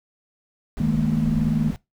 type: noise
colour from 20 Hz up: brown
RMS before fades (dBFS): -32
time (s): 0.77-1.76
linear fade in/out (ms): 0
type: chord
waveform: sine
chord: D# suspended fourth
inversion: none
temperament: equal with one note detuned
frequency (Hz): 155.56 / 212.3 / 233.1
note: D#3 / G#3 / A#3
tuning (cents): 0 / +38 / 0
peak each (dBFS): -22 / -23 / -23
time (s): 0.8-1.71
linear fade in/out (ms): 5
effects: noise-tail reverb RT60 0.2 s tail -20 dB re dry